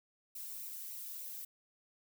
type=noise with flanger; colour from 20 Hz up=violet; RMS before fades=-45 dBFS; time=0.35-1.45 s; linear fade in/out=5 ms; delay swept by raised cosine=0.59 to 1.56 ms; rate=3.4 Hz; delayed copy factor=-0.5; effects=none